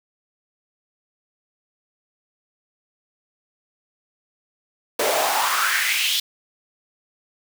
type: noise with high-pass filter sweep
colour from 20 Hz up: pink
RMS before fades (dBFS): -21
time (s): 4.99-6.2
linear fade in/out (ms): 5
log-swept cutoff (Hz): 460 to 3600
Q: 3.9
effects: none